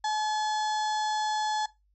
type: harmonic tone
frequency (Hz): 856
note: A5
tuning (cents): -48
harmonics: 1 / 2 / 4 / 5 / 6 / 7 / 8 / 9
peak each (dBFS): -27 / -35 / -40 / -41 / -46 / -44 / -49 / -50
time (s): 0.04-1.66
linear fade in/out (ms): 5
effects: noise-tail reverb RT60 0.2 s tail -18 dB re dry + added 50 Hz sine -65 dBFS peak until 1.94 s